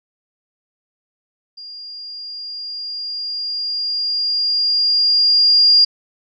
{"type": "tone with level ramp", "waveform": "sine", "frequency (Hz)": 4815, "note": "D8", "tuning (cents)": 42, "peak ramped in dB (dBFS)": [-32, -7], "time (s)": [1.57, 5.85], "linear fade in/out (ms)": 10, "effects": []}